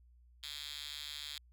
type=tone with high-pass filter; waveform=5% pulse; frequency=146.83 Hz; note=D3; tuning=in tune; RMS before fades=-45 dBFS; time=0.43-1.38 s; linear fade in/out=2 ms; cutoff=3200 Hz; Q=8.5; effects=added 60 Hz sine -60 dBFS peak until 1.52 s